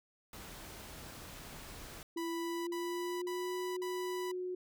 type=noise; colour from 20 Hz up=pink; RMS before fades=-49 dBFS; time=0.33-2.03 s; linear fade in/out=2 ms
type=tone with pitch glide; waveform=sine; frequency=336.1 to 364.4 Hz; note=E4 to F#4; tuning=+34 to -26 cents; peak=-36 dBFS; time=2.16-4.55 s; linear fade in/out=5 ms; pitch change=+140 cents; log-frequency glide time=2.3-3.55 s
type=tone bursts; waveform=sawtooth; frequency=987.8 Hz; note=B5; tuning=in tune; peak=-38 dBFS; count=4; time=2.17-4.317 s; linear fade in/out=5 ms; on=500 ms; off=49 ms
effects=none